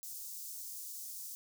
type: high-pass noise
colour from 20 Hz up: white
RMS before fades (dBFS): -45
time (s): 0.03-1.35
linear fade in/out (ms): 0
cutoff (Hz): 5500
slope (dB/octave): 24
effects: none